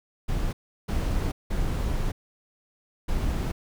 brown noise bursts at uneven times, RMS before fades -26 dBFS, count 4, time 0.28-0.53 / 0.88-1.32 / 1.5-2.12 / 3.08-3.52 s, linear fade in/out 10 ms, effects none

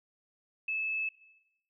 sine tone, 2609 Hz, E7, 18 cents flat, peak -30 dBFS, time 0.68-1.09 s, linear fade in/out 5 ms, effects noise-tail reverb RT60 0.9 s tail -17 dB re dry

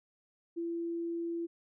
sine tone, 337.5 Hz, E4, 41 cents sharp, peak -33 dBFS, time 0.56-1.47 s, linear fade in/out 20 ms, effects none

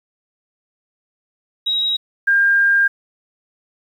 sine tone pair in turn, 3822 / 1603.8 Hz, A#7 / G6, +43 / +39 cents, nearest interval octave + minor third, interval 1504 cents, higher first, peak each -16 / -11 dBFS, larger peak second, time 1.66-1.97 / 2.27-2.88 s, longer second, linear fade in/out 10 ms, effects 8-bit

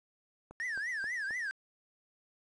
click train, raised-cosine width 1 ms, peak -35 dBFS, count 4, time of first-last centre 0.51-1.308 s, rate 3.76 Hz
triangle tone with vibrato, 1777 Hz, A6, 17 cents sharp, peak -32 dBFS, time 0.6-1.51 s, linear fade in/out 0 ms, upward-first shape triangle, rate 4.2 Hz, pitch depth 250 cents each way
effects resampled to 22050 Hz + 10-bit

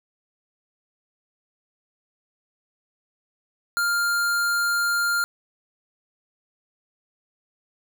square tone, 1400 Hz, F6, 4 cents sharp, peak -21 dBFS, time 3.77-5.24 s, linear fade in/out 0 ms, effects none

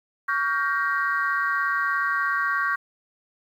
sine chord, G half-diminished seventh, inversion second, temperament just, 1128.9 / 1411.2 / 1568 / 1881.6 Hz, Db6 / F6 / G6 / Bb6, +31 / +18 / 0 / +16 cents, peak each -25 / -29 / -25 / -29 dBFS, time 0.28-2.76 s, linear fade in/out 10 ms, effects tanh soft clip ceiling -12 dBFS + 9-bit

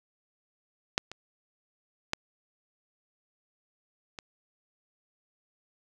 clicks, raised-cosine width 0.2 ms, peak -7 / -23 / -10 / -22 dBFS, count 4, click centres 0.979 / 1.116 / 2.134 / 4.188 s, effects none

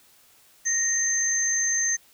sine tone pair together, 1864.7 / 6272 Hz, A#6 / G8, 0 / 0 cents, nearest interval octave + major sixth, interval 2100 cents, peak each -28 / -22 dBFS, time 0.65-1.97 s, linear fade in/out 20 ms, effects white hiss -57 dBFS RMS until 2.13 s

